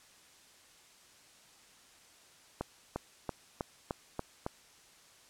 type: accelerating click train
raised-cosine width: 1 ms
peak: -20 dBFS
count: 7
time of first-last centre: 2.61-4.464 s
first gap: 350 ms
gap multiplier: 0.95
effects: white hiss -60 dBFS RMS until 5.29 s + low-pass 9000 Hz 12 dB/octave